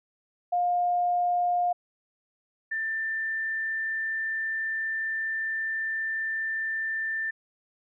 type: tone pair in turn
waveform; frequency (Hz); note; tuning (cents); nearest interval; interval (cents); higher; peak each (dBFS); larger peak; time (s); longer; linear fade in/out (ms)
sine; 709 / 1782.6; F5 / A6; +26 / +22; octave + major third; 1596; second; -22 / -27; first; 0.52-1.73 / 2.71-7.31; second; 10
effects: none